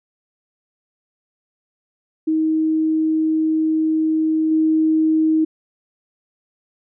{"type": "tone with level steps", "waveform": "sine", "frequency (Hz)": 315.8, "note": "D#4", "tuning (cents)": 26, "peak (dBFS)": [-15, -13], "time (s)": [2.27, 5.45], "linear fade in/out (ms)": 10, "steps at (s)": 4.51, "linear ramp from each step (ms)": 5, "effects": []}